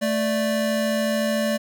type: tone pair together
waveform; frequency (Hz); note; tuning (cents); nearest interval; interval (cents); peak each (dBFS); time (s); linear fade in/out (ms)
square; 220 / 586.4; A3 / D5; 0 / -3; octave + perfect fourth; 1697; -24; 0.01-1.58; 20
effects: none